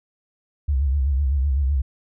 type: tone with vibrato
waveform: sine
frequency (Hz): 68.8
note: C#2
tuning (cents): -12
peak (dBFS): -17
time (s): 0.68-1.82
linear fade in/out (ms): 10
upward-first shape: sine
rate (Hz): 7.9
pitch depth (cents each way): 120
effects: none